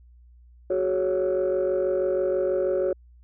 sine chord, F# suspended second, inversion none, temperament just, 370 / 416.2 / 555 Hz, F#4 / G#4 / C#5, 0 / +4 / +2 cents, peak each -23 / -28 / -23 dBFS, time 0.7-2.93 s, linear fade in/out 5 ms, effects tanh soft clip ceiling -17 dBFS + added 60 Hz sine -49 dBFS peak until 3.23 s

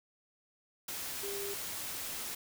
sine tone in noise, 400 Hz, G4, 35 cents sharp, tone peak -39 dBFS, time 1.23-1.54 s, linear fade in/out 5 ms, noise white, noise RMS -40 dBFS, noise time 0.88-2.35 s, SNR -2 dB, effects none

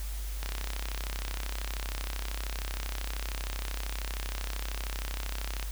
click train, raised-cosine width 0.2 ms, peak -18 dBFS, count 172, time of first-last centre 0.43-5.628 s, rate 32.9 Hz, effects added 50 Hz sine -33 dBFS peak until 5.71 s + white hiss -46 dBFS RMS until 5.71 s

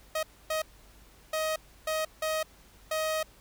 sawtooth tone bursts at uneven times, 629 Hz, D#5, 19 cents sharp, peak -24 dBFS, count 6, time 0.15-0.23 / 0.5-0.62 / 1.33-1.56 / 1.87-2.05 / 2.22-2.43 / 2.91-3.23 s, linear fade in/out 5 ms, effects added 50 Hz sine -58 dBFS peak until 3.4 s + pink hiss -58 dBFS RMS until 3.4 s

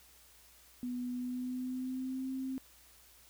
sine tone with pitch glide, 246.9 to 263.1 Hz, B3 to C4, 0 to +10 cents, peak -35 dBFS, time 0.83-2.58 s, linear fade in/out 0 ms, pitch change +110 cents, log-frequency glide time 1.11-2.3 s, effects added 60 Hz sine -68 dBFS peak until 3.29 s + white hiss -61 dBFS RMS until 3.29 s

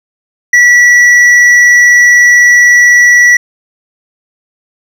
sine tone with hard clipping, 1946 Hz, B6, 26 cents flat, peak -3 dBFS, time 0.53-3.37 s, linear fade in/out 5 ms, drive 5 dB, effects none

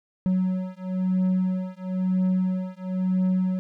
triangle beating tone pair, 185 / 186 Hz, F#3 / F#3, 0 / +9 cents, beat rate 1 Hz, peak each -23 dBFS, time 0.26-3.59 s, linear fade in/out 0 ms, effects none

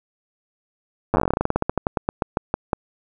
slowing click train, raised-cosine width 1 ms, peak -5 dBFS, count 27, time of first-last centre 1.14-2.732 s, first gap 9 ms, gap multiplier 1.13, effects none

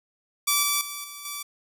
5% pulse tone with level steps, 1158 Hz, D6, 25 cents flat, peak -8 / -10 / -21 / -26 / -20 dBFS, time 0.47-1.43 s, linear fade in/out 10 ms, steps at 0.63 / 0.81 / 1.04 / 1.25 s, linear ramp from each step 2 ms, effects none

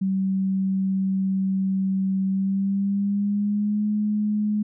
sine tone with pitch glide, 191.6 to 210.2 Hz, G3 to G#3, -39 to +21 cents, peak -20 dBFS, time 0.01-4.63 s, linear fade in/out 10 ms, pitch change +160 cents, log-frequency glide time 2.27-3.85 s, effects none

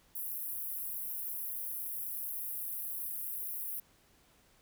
pink high-pass noise, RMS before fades -39 dBFS, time 0.15-3.8 s, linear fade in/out 5 ms, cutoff 11000 Hz, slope 48 dB/octave, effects pink hiss -66 dBFS RMS until 4.61 s

